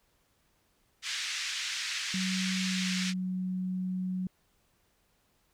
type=band-pass noise; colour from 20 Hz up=pink; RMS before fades=-35 dBFS; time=1.02-3.14 s; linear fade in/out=50 ms; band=1800 to 6700 Hz; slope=24 dB/octave
type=tone with pitch glide; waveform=sine; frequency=187 to 184.64 Hz; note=F#3 to F#3; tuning=+19 to -3 cents; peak=-30 dBFS; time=2.14-4.27 s; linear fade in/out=2 ms; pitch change=-22 cents; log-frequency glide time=2.63-2.93 s
effects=pink hiss -71 dBFS RMS until 5.53 s